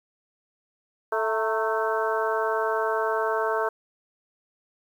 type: harmonic tone with a mistuned harmonic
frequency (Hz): 220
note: A3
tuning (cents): 0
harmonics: 2 / 3 / 4 / 5 / 6 / 7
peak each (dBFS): -27 / -29 / -30 / -31 / -32 / -32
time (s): 1.12-3.69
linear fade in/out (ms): 5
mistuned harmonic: 4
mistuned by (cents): +57
effects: 9-bit